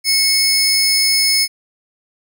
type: tone pair together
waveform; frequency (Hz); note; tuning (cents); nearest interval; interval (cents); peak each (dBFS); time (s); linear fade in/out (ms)
sawtooth; 2189 / 5199; C#7 / E8; -22 / -25; octave + minor third; 1497; -14 / -11; 0.04-1.48; 50
effects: none